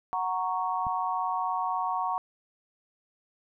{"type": "chord", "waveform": "sine", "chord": "F# major", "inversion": "none", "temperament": "equal", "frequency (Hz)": [740, 932.3, 1108.7], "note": ["F#5", "A#5", "C#6"], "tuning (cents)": [0, 0, 0], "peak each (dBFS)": -31, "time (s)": [0.13, 2.18], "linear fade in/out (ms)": 0}
{"type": "click", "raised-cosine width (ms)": 5, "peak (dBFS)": -28, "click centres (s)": 0.868}
{"effects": []}